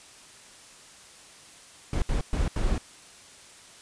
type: noise bursts at uneven times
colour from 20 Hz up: brown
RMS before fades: -25 dBFS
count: 4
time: 1.93-2.02 / 2.09-2.21 / 2.33-2.48 / 2.56-2.78 s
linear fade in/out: 2 ms
effects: white hiss -50 dBFS RMS until 3.81 s + resampled to 22050 Hz